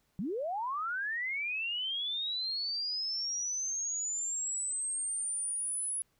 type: linear sweep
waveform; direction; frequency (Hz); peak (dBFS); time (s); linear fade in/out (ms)
sine; up; 162.1 to 10380; -32; 0.19-6.02; 0
effects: pink hiss -74 dBFS RMS until 6.19 s